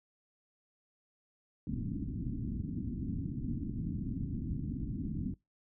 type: low-pass noise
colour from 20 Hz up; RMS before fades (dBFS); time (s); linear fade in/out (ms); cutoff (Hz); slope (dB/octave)
white; -37; 1.67-5.34; 2; 280; 48
effects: noise-tail reverb RT60 0.2 s tail -22 dB re dry